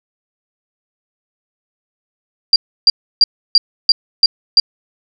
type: tone bursts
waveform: sine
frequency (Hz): 4755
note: D8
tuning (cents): +21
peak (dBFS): -4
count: 7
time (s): 2.53-4.6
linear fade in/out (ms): 2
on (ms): 30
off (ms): 310
effects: none